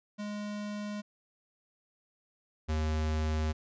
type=tone pair in turn; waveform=square; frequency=207.7 / 77.8 Hz; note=G#3 / D#2; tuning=0 / 0 cents; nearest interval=octave + perfect fourth; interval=1700 cents; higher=first; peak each=-36 / -29 dBFS; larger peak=second; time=0.18-1.02 / 2.68-3.53 s; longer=second; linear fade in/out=20 ms; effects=resampled to 16000 Hz